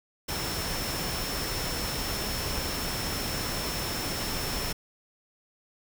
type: tone in noise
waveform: sine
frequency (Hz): 5400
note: E8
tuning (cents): +41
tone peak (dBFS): -37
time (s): 0.28-4.73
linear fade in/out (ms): 10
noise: pink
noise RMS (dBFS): -32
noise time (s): 0.28-4.73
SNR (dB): -8
effects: none